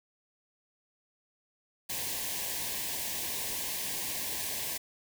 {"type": "band-stop noise", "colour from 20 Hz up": "white", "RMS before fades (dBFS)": -35, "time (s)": [1.89, 4.78], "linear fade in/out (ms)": 10, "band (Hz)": [1100, 1600], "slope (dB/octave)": 96, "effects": []}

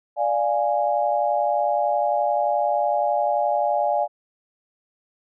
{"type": "chord", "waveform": "sine", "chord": "D diminished", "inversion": "none", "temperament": "equal", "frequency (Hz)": [587.3, 698.5, 830.6], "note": ["D5", "F5", "Ab5"], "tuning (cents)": [0, 0, 0], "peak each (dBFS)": -23, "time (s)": [0.16, 4.08], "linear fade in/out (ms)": 50, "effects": []}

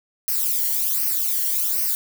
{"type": "noise with flanger", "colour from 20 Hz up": "violet", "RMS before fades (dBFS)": -22, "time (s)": [0.28, 1.95], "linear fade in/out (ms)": 0, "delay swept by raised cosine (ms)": [0.27, 0.81], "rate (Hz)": 1.3, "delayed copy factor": -0.8, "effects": []}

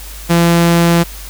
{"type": "tone", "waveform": "sawtooth", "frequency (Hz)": 170, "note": "F3", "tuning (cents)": -46, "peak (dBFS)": -4, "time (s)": [0.29, 1.04], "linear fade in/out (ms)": 20, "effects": ["added 50 Hz sine -29 dBFS peak until 1.29 s", "white hiss -33 dBFS RMS until 1.29 s"]}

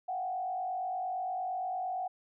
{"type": "tone with frequency modulation", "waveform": "sine", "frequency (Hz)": 740, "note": "F#5", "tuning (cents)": 0, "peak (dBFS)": -32, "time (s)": [0.08, 2.08], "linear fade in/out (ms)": 10, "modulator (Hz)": 48.7, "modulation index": 0.67, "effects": []}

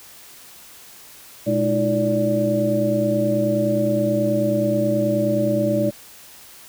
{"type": "tone cluster", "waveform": "sine", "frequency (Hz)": [120.2, 210.3, 312.2, 341.6, 580], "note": ["B2", "G#3", "D#4", "F4", "D5"], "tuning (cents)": [-46, 22, 6, -38, -22], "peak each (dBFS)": [-26, -23, -24, -29, -20], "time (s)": [1.46, 5.91], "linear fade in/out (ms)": 20, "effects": ["white hiss -44 dBFS RMS until 6.68 s"]}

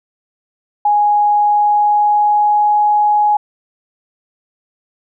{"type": "tone with pitch glide", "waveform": "sine", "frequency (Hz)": [830, 836.3], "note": ["G#5", "G#5"], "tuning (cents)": [-1, 12], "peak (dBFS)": -9, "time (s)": [0.85, 3.37], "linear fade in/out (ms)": 5, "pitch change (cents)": 13, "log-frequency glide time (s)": [1.3, 2.76], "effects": []}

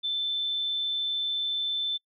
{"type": "tone", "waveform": "sine", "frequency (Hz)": 3533, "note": "A7", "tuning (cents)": 6, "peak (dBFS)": -26, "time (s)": [0.03, 1.98], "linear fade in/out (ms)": 20, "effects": ["noise-tail reverb RT60 0.1 s tail -26 dB re dry"]}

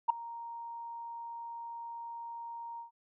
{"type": "tone with ADSR envelope", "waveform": "sine", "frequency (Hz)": 932.3, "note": "A#5", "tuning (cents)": 0, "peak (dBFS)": -19, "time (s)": [0.08, 2.91], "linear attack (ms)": 19, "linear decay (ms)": 6, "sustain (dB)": -21, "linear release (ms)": 120, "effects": ["tanh soft clip ceiling -15 dBFS"]}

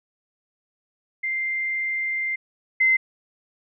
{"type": "tone pair in turn", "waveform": "sine", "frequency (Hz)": [2093, 2067], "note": ["C7", "C7"], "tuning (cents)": [0, -22], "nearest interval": "unison", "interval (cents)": 22, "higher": "first", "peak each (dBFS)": [-23, -15], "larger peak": "second", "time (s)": [[1.23, 2.36], [2.8, 2.97]], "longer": "first", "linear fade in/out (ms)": 10, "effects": []}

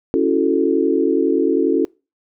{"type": "chord", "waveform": "sine", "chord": "F# minor seventh", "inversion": "second", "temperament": "equal", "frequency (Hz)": [277.2, 329.6, 370, 440], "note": ["C#4", "E4", "F#4", "A4"], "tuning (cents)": [0, 0, 0, 0], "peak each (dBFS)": -19, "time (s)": [0.14, 1.85], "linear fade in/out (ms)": 0, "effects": ["noise-tail reverb RT60 0.3 s tail -25 dB re dry"]}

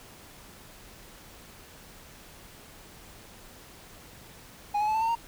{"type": "tone with pitch steps", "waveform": "triangle", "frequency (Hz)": [826, 845.3, 865.1, 885.3, 906, 927.2], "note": ["G#5", "G#5", "A5", "A5", "A#5", "A#5"], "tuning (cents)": [-10, 30, -30, 10, -50, -10], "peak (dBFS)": -22, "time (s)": [4.74, 5.154], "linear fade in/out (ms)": 10, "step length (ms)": 69, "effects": ["pink hiss -50 dBFS RMS until 5.27 s"]}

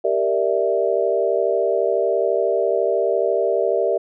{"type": "chord", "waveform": "sine", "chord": "E half-diminished seventh", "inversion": "first", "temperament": "equal", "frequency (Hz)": [392, 466.2, 587.3, 659.3], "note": ["G4", "Bb4", "D5", "E5"], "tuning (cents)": [0, 0, 0, 0], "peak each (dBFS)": -22, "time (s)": [0.04, 3.98], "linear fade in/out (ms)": 10, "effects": []}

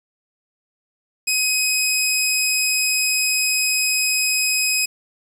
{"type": "tone", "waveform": "15% pulse", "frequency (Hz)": 2525, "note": "D#7", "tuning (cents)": 25, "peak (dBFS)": -10, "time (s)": [1.27, 4.86], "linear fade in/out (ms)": 10, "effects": ["7-bit"]}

